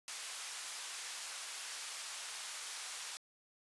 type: band-pass noise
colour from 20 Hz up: white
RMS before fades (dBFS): -45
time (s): 0.08-3.17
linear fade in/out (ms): 0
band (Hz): 890 to 9400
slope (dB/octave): 12
effects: resampled to 24000 Hz